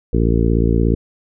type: harmonic tone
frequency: 56.9 Hz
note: A#1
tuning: 41 cents flat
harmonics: 1 / 2 / 3 / 4 / 5 / 6 / 7 / 8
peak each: -16 / -19 / -21 / -22 / -23 / -24 / -24 / -25 dBFS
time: 0.13-0.95 s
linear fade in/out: 5 ms
effects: none